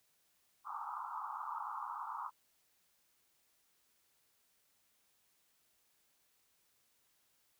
white band-pass noise, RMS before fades -43 dBFS, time 0.64-2.31 s, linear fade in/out 50 ms, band 820 to 1300 Hz, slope 96 dB/octave, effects white hiss -75 dBFS RMS until 7.59 s

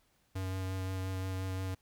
square tone with vibrato, 94.2 Hz, F#2, 32 cents sharp, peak -35 dBFS, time 0.35-1.75 s, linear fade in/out 10 ms, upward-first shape sine, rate 5.7 Hz, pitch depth 12 cents each way, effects pink hiss -72 dBFS RMS until 1.81 s

